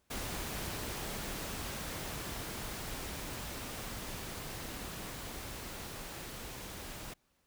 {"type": "noise with level ramp", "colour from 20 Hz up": "pink", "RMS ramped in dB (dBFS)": [-39, -45], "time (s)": [0.1, 7.14], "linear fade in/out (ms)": 10, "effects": ["pink hiss -75 dBFS RMS until 7.46 s"]}